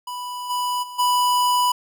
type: tone with level steps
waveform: square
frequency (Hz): 987.8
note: B5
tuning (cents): 0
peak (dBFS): -29 / -22 / -34 / -17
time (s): 0.07-1.72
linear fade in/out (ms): 5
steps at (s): 0.49 / 0.82 / 0.98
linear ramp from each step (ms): 20
effects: none